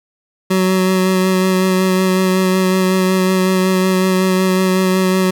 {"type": "tone with vibrato", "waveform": "25% pulse", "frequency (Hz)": 186.7, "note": "F#3", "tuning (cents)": 16, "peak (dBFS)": -8, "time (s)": [0.5, 5.31], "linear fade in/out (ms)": 10, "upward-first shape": "sine", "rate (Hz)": 5.4, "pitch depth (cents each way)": 15, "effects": []}